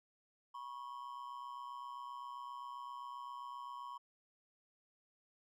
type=ring-modulated tone; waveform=triangle; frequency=1035 Hz; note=C6; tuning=19 cents flat; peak=-40 dBFS; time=0.54-3.98 s; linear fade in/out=10 ms; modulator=63.8 Hz; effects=none